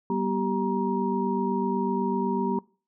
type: tone cluster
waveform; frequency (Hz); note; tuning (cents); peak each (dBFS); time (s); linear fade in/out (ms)
sine; 192.9 / 240.9 / 388.9 / 944; G3 / B3 / G4 / A#5; -28 / -43 / -14 / +22; -29; 0.1-2.59; 2
effects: noise-tail reverb RT60 0.4 s tail -24 dB re dry